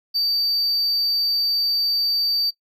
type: tone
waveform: triangle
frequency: 4623 Hz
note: D8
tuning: 28 cents flat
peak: -17 dBFS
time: 0.14-2.51 s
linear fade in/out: 20 ms
effects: noise-tail reverb RT60 0.1 s tail -18 dB re dry